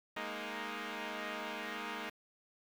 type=chord; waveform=5% pulse; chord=Ab suspended second; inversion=none; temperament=equal with one note detuned; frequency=207.7 / 233.9 / 311.1 Hz; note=Ab3 / Bb3 / Eb4; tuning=0 / +6 / 0 cents; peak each=-32 dBFS; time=0.16-2.1 s; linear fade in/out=10 ms; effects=low-pass 4000 Hz 12 dB/octave + 9-bit